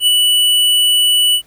square tone with ADSR envelope, 2960 Hz, F#7, in tune, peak -8 dBFS, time 0-1.42 s, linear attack 69 ms, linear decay 21 ms, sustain -2 dB, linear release 76 ms, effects pink hiss -52 dBFS RMS until 1.46 s

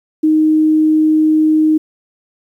sine tone, 311.1 Hz, D#4, in tune, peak -8 dBFS, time 0.23-1.78 s, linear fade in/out 10 ms, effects 8-bit

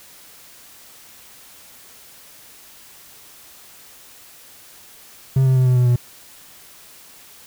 triangle tone with pitch steps, 133.1 / 130.81 / 128.57 / 126.36 / 124.19 / 122.05 Hz, C3 / C3 / C3 / B2 / B2 / B2, +30 / 0 / -30 / +40 / +10 / -20 cents, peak -10 dBFS, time 5.36-5.96 s, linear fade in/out 5 ms, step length 100 ms, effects white hiss -45 dBFS RMS until 7.46 s

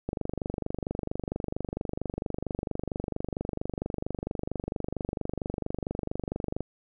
click train, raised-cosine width 2 ms, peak -17 dBFS, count 160, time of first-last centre 0.09-6.606 s, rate 24.4 Hz, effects none

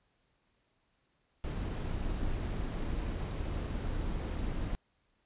brown noise with amplitude modulation, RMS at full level -33 dBFS, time 1.44-4.75 s, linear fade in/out 0 ms, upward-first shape sine, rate 274 Hz, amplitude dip 40%, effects pink hiss -75 dBFS RMS until 5.25 s + resampled to 8000 Hz

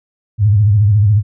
sine tone with vibrato, 103.83 Hz, G#2, in tune, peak -7 dBFS, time 0.38-1.23 s, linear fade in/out 50 ms, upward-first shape sine, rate 14 Hz, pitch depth 110 cents each way, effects none

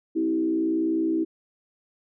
sine tone with frequency modulation, 323.8 Hz, E4, 31 cents flat, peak -21 dBFS, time 0.15-1.25 s, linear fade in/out 20 ms, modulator 61.3 Hz, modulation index 0.7, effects none

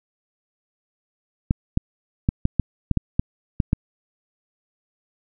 clicks, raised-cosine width 5 ms, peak -5 dBFS, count 10, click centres 1.509 / 1.774 / 2.289 / 2.454 / 2.597 / 2.913 / 2.973 / 3.195 / 3.602 / 3.731 s, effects none

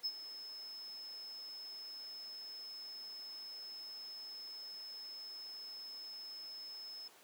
triangle tone with ADSR envelope, 5200 Hz, E8, 24 cents flat, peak -32 dBFS, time 0.03-7.08 s, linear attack 26 ms, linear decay 55 ms, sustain -13 dB, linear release 5 ms, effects pink hiss -61 dBFS RMS until 7.23 s + high-pass 400 Hz 12 dB/octave

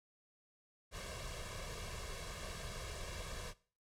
pink noise with comb filter, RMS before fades -45 dBFS, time 0.91-3.54 s, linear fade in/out 50 ms, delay 1.8 ms, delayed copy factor +0.75, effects noise-tail reverb RT60 0.4 s tail -19 dB re dry + low-pass 9000 Hz 12 dB/octave

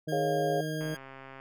harmonic tone, 155.56 Hz, D#3, in tune, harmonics 1 / 2 / 3 / 4, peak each -34 / -37 / -39 / -40 dBFS, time 0.07-0.95 s, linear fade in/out 10 ms
sawtooth tone, 1620 Hz, G#6, 43 cents flat, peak -37 dBFS, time 0.08-0.97 s, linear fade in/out 10 ms
sine chord, Db major, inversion second, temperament equal, 415.3 / 554.4 / 698.5 Hz, Ab4 / Db5 / F5, 0 / 0 / 0 cents, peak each -31 dBFS, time 0.12-0.61 s, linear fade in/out 5 ms
click train, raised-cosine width 0.5 ms, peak -31 dBFS, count 80, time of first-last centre 0.81-1.4 s, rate 134 Hz
effects none

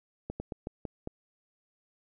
slowing click train, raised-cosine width 2 ms, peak -22 dBFS, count 6, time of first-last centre 0.3-1.074 s, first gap 100 ms, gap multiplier 1.22, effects none

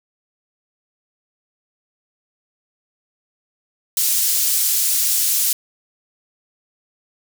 pink high-pass noise, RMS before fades -18 dBFS, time 3.97-5.53 s, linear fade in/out 2 ms, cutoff 7100 Hz, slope 12 dB/octave, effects none

